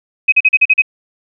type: tone bursts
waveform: sine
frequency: 2530 Hz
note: D#7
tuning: 28 cents sharp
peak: -5 dBFS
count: 7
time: 0.28-0.821 s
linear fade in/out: 10 ms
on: 43 ms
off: 40 ms
effects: none